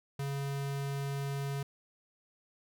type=tone; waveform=square; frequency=139.4 Hz; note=C#3; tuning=10 cents sharp; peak=-34 dBFS; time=0.19-1.63 s; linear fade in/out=5 ms; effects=none